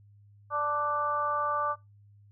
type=harmonic tone with a mistuned harmonic; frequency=293.7 Hz; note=D4; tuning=in tune; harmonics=2 / 3 / 4 / 5; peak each=-34 / -35 / -28 / -39 dBFS; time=0.5-1.76 s; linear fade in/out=50 ms; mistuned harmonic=5; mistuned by=+26 cents; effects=noise-tail reverb RT60 0.2 s tail -19 dB re dry + added 102 Hz sine -54 dBFS peak until 2.31 s